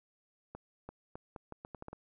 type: accelerating click train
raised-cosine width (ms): 1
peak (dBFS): -30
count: 10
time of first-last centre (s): 0.55-1.93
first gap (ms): 340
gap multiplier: 0.78
effects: none